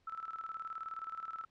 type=tone with tremolo; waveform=sine; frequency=1318 Hz; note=E6; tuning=1 cent flat; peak=-38 dBFS; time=0.07-1.45 s; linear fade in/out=5 ms; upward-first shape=square; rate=19 Hz; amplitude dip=70%; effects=pink hiss -75 dBFS RMS until 1.5 s + low-pass 5000 Hz 12 dB/octave